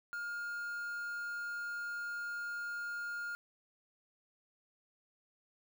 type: tone with quantisation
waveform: triangle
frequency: 1415 Hz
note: F6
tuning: 22 cents sharp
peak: -36 dBFS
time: 0.13-3.35 s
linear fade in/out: 0 ms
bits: 9
effects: none